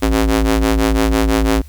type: ring-modulated tone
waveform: sawtooth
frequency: 110 Hz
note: A2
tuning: in tune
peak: -5 dBFS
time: 0.02-1.62 s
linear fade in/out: 10 ms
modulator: 162 Hz
effects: added 73 Hz sine -34 dBFS peak until 1.68 s + white hiss -49 dBFS RMS until 1.68 s